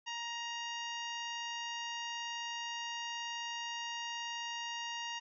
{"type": "harmonic tone", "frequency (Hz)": 939, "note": "A#5", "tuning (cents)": 12, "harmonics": [1, 2, 3, 4, 5, 6, 7], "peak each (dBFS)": [-43, -45, -42, -52, -54, -51, -53], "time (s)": [0.06, 5.2], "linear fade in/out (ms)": 20, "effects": []}